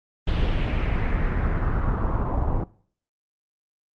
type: noise with low-pass filter sweep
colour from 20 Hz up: brown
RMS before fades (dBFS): -23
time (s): 0.27-2.64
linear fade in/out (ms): 5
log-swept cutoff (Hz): 3400 to 830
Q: 2.5
effects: noise-tail reverb RT60 0.5 s tail -21 dB re dry + Opus 24 kbps